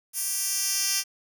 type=tone with high-pass filter sweep; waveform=10% pulse; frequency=392 Hz; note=G4; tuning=in tune; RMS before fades=-27 dBFS; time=0.13-1.04 s; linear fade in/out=50 ms; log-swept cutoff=9100 to 4500 Hz; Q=1.2; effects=8-bit

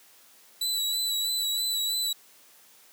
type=tone with vibrato; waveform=sawtooth; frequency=3951 Hz; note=B7; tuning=in tune; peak=-23 dBFS; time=0.61-2.13 s; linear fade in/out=5 ms; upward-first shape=sine; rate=3.1 Hz; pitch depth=29 cents each way; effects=white hiss -56 dBFS RMS until 2.92 s + high-pass 200 Hz 12 dB/octave

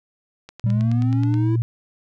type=click train; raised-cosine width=0.2 ms; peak=-21 dBFS; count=9; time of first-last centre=0.49-1.341 s; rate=9.4 Hz
type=tone; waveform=sine; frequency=116.54 Hz; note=A#2; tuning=in tune; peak=-17 dBFS; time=0.64-1.62 s; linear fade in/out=0 ms
type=linear sweep; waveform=triangle; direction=up; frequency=192.4 to 335.3 Hz; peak=-20 dBFS; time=0.66-1.56 s; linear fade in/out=5 ms
effects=none

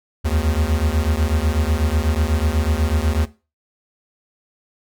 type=beating tone pair; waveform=square; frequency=73.42 / 81.52 Hz; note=D2 / E2; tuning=0 / -19 cents; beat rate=8.1 Hz; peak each=-20 / -21 dBFS; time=0.24-3.26 s; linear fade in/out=20 ms; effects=noise-tail reverb RT60 0.3 s tail -17 dB re dry

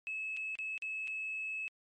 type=tone with dropouts; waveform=sine; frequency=2592 Hz; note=E7; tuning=30 cents flat; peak=-35 dBFS; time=0.07-1.68 s; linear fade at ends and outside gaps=0 ms; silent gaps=0.366-0.371 / 0.554-0.588 / 0.778-0.822 / 1.074-1.079 s; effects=tanh soft clip ceiling -31 dBFS + MP3 48 kbps

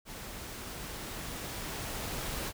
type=noise with level ramp; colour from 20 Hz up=pink; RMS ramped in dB=-44 to -36 dBFS; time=0.05-2.53 s; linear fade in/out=50 ms; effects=none

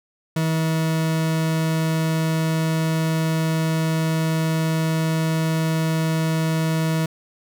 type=tone; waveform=40% pulse; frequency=160.4 Hz; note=E3; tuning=47 cents flat; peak=-18 dBFS; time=0.36-7.06 s; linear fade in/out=5 ms; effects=none

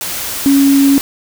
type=tone in noise; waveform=sine; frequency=277.2 Hz; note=C#4; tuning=in tune; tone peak=-6 dBFS; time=0.46-0.98 s; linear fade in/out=0 ms; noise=white; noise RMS=-21 dBFS; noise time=0.01-1.01 s; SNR=+12 dB; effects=none

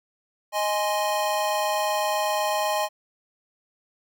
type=chord; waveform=square; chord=Ab major; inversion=second; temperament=equal; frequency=622.3 / 830.6 / 1046.5 Hz; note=Eb5 / Ab5 / C6; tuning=0 / 0 / 0 cents; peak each=-27 / -27 / -30 dBFS; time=0.52-2.89 s; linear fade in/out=50 ms; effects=none

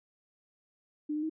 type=tone with pitch steps; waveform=sine; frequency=299.9 / 303.6 / 316.1 Hz; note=D4 / D#4 / D#4; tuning=+36 / -42 / +27 cents; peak=-30 dBFS; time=1.09-1.297 s; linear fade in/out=10 ms; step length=69 ms; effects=none

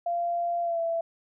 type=tone with pitch glide; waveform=sine; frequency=690 to 667.3 Hz; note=F5 to E5; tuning=-21 to +21 cents; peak=-25 dBFS; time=0.06-1.01 s; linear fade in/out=5 ms; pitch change=-58 cents; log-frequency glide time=0.62-0.8 s; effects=none

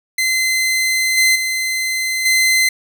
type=tone with level steps; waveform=sawtooth; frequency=2060 Hz; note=C7; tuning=28 cents flat; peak=-11 / -7 / -14 / -8 dBFS; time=0.18-2.69 s; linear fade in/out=5 ms; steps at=1.17 / 1.35 / 2.25 s; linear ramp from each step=10 ms; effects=none

